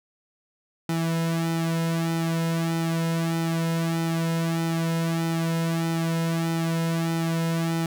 sawtooth tone with flanger, 165 Hz, E3, 2 cents sharp, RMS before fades -25 dBFS, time 0.89-7.86 s, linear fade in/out 2 ms, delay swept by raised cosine 1.8 to 2.61 ms, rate 1.6 Hz, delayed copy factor -0.8, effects none

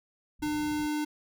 white low-pass noise, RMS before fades -47 dBFS, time 0.39-0.87 s, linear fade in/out 10 ms, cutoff 170 Hz, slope 48 dB/octave
square tone, 300 Hz, D4, 37 cents sharp, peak -29 dBFS, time 0.42-1.05 s, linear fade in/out 10 ms
effects none

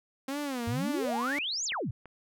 sawtooth tone with vibrato, 261.8 Hz, C4, 1 cent sharp, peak -28 dBFS, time 0.28-1.39 s, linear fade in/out 5 ms, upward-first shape sine, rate 2 Hz, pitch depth 200 cents each way
sine exponential two-way sweep, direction up then down, 92.5 to 7459 to 92.5 Hz, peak -30 dBFS, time 0.67-1.91 s, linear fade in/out 5 ms, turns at 1.65 s
click train, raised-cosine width 0.5 ms, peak -32 dBFS, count 4, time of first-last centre 1.05-2.057 s, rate 2.98 Hz
effects none

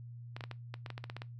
clicks, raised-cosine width 0.3 ms, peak -26 dBFS, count 12, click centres 0.365 / 0.408 / 0.439 / 0.513 / 0.741 / 0.862 / 0.903 / 0.979 / 1.041 / 1.099 / 1.166 / 1.219 s, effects noise-tail reverb RT60 0.2 s tail -20 dB re dry + added 119 Hz sine -45 dBFS peak until 1.39 s

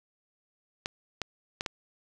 clicks, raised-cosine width 0.2 ms, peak -14 dBFS, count 4, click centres 0.859 / 1.217 / 1.609 / 1.662 s, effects none

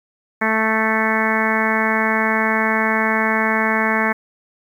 harmonic tone, 220 Hz, A3, in tune, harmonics 1 / 2 / 3 / 4 / 5 / 6 / 7 / 8 / 9 / 10, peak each -22 / -26 / -26 / -24 / -25 / -28 / -26 / -22 / -26 / -25 dBFS, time 0.41-4.13 s, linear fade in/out 10 ms, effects 8-bit

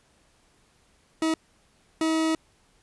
40% pulse tone bursts at uneven times, 320 Hz, D#4, 49 cents sharp, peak -21 dBFS, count 2, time 1.22-1.34 / 2.01-2.35 s, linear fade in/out 2 ms, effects pink hiss -63 dBFS RMS until 2.82 s + resampled to 24000 Hz

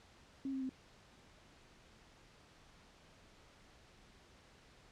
sine tone with pitch steps, 270.8 / 265.9 / 260.8 Hz, C#4 / C4 / C4, -40 / +28 / -5 cents, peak -37 dBFS, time 0.45-0.693 s, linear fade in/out 2 ms, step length 81 ms, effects pink hiss -63 dBFS RMS until 4.91 s + low-pass 6000 Hz 12 dB/octave

